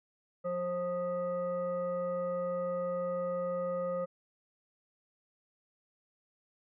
sine tone with frequency modulation, 532 Hz, C5, 29 cents sharp, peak -31 dBFS, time 0.44-4.06 s, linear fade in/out 20 ms, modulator 710 Hz, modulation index 0.62, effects none

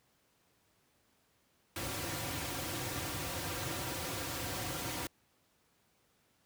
pink noise with comb filter, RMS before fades -38 dBFS, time 1.76-5.07 s, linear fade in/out 2 ms, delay 4.7 ms, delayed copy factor -0.65, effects pink hiss -72 dBFS RMS until 6.45 s + high-pass 80 Hz 12 dB/octave

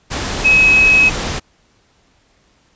sine tone in noise, 2556 Hz, D#7, 46 cents sharp, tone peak -7 dBFS, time 0.44-1.1 s, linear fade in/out 20 ms, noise pink, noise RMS -21 dBFS, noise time 0.1-1.4 s, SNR +11 dB, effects pink hiss -56 dBFS RMS until 2.75 s + resampled to 16000 Hz

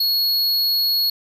square tone, 4336 Hz, C#8, 39 cents flat, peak -17 dBFS, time 0-1.1 s, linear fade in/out 5 ms, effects none

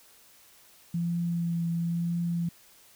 sine tone with vibrato, 170 Hz, F3, 46 cents flat, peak -26 dBFS, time 0.94-2.49 s, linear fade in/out 5 ms, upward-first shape triangle, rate 0.99 Hz, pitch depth 20 cents each way, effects white hiss -57 dBFS RMS until 2.95 s

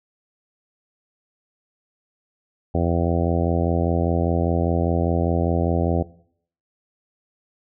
harmonic tone, 85 Hz, F2, 46 cents flat, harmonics 1 / 2 / 3 / 4 / 5 / 6 / 7 / 8 / 9, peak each -22 / -25 / -27 / -28 / -29 / -30 / -30 / -31 / -32 dBFS, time 2.74-6.03 s, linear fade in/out 10 ms, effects noise-tail reverb RT60 0.6 s tail -18 dB re dry

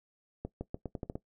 accelerating click train, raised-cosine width 2 ms, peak -23 dBFS, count 8, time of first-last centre 0.45-1.155 s, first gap 160 ms, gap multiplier 0.84, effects noise-tail reverb RT60 0.1 s tail -17 dB re dry

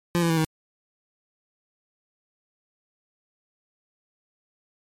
25% pulse tone with pitch steps, 172.8 / 167.88 / 163.1 / 158.46 Hz, F3 / E3 / E3 / D#3, -18 / +32 / -18 / +32 cents, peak -16 dBFS, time 0.15-0.446 s, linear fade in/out 0 ms, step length 74 ms, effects MP3 64 kbps

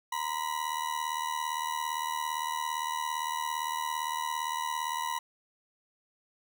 40% pulse ring-modulated tone, 977 Hz, B5, 19 cents flat, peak -27 dBFS, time 0.12-5.19 s, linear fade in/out 5 ms, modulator 38.8 Hz, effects none

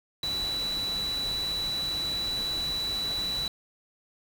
sine tone in noise, 3951 Hz, B7, in tune, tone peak -28 dBFS, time 0.23-3.48 s, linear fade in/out 2 ms, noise pink, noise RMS -39 dBFS, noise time 0.23-3.48 s, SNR +8 dB, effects none

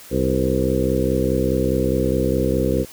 harmonic tone with a mistuned harmonic, 64.8 Hz, C2, 16 cents flat, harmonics 1 / 2 / 3 / 4 / 5 / 6 / 7 / 8, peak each -25 / -25 / -25 / -25 / -25 / -25 / -25 / -25 dBFS, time 0.1-2.86 s, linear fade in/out 50 ms, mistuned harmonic 7, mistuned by +56 cents, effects white hiss -42 dBFS RMS until 2.92 s

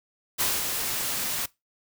white noise with ADSR envelope, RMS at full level -24 dBFS, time 0.38-1.46 s, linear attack 28 ms, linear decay 210 ms, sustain -5 dB, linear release 6 ms, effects noise-tail reverb RT60 0.2 s tail -21 dB re dry

